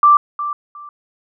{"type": "tone with echo", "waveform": "sine", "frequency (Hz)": 1174.7, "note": "D6", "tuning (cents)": 0, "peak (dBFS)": -6, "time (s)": [0.03, 0.17], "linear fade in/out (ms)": 2, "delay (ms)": 360, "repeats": 2, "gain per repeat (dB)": -13, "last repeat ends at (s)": 0.89, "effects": []}